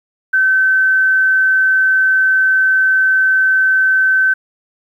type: tone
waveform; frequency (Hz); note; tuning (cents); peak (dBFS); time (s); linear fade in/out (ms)
sine; 1535; G6; -37; -9; 0.33-4.34; 10
effects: 8-bit